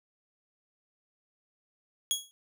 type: tone with exponential decay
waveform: 20% pulse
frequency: 3325 Hz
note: G#7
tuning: 1 cent sharp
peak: -18 dBFS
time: 2.11-2.31 s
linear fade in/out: 0 ms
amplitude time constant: 43 ms
effects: none